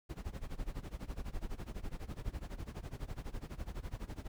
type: noise with tremolo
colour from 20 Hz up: brown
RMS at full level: -39 dBFS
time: 0.09-4.28 s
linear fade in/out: 10 ms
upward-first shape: sine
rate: 12 Hz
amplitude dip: 90%
effects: none